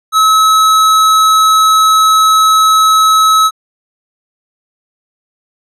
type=tone; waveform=square; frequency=1290 Hz; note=E6; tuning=38 cents flat; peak=-6 dBFS; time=0.12-3.51 s; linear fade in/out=50 ms; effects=low-pass 11000 Hz 12 dB/octave